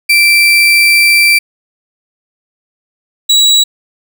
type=tone pair in turn; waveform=35% pulse; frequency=2343 / 3896 Hz; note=D7 / B7; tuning=-5 / -24 cents; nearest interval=major sixth; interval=881 cents; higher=second; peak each=-3 dBFS; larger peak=neither; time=0.09-1.39 / 3.29-3.64 s; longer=first; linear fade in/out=10 ms; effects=none